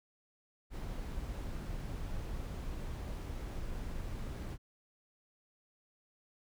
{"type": "noise", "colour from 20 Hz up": "brown", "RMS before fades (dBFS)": -40, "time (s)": [0.7, 4.58], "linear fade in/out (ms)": 50, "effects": []}